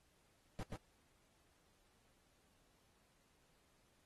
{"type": "noise with echo", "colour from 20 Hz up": "brown", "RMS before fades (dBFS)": -44, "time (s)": [0.59, 0.63], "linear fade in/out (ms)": 0, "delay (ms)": 130, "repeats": 1, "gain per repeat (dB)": -2, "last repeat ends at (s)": 0.76, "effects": ["pink hiss -75 dBFS RMS until 4.05 s", "AAC 32 kbps"]}